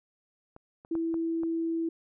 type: clicks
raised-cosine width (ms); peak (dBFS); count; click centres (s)
1; -33 / -35 / -27 / -28 / -29; 5; 0.564 / 0.849 / 0.953 / 1.142 / 1.434
type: tone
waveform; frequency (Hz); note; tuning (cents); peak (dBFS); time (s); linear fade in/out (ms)
sine; 329.6; E4; 0; -27; 0.91-1.89; 5
effects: none